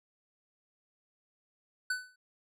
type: tone with exponential decay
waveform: square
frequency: 1500 Hz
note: F#6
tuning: 23 cents sharp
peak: -28 dBFS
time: 1.9-2.16 s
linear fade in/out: 5 ms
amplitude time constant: 55 ms
effects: low-pass 11000 Hz 12 dB/octave